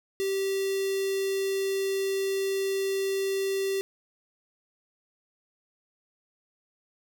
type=tone with notch filter; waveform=square; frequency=389.3 Hz; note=G4; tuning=12 cents flat; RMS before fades=-28 dBFS; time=0.2-3.81 s; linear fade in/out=0 ms; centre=1100 Hz; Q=1; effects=none